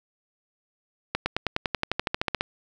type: accelerating click train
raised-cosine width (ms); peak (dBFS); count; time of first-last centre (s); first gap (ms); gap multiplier
0.3; -8; 16; 1.15-2.409; 110; 0.96
effects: none